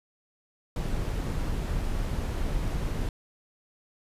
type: noise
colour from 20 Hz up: brown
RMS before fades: -29 dBFS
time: 0.76-3.09 s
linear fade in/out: 2 ms
effects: resampled to 32000 Hz